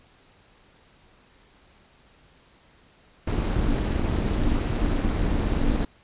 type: noise with amplitude modulation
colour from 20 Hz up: brown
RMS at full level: -20 dBFS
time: 3.27-5.85 s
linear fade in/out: 5 ms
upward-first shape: sine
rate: 261 Hz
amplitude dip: 75%
effects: pink hiss -57 dBFS RMS until 6.03 s + resampled to 8000 Hz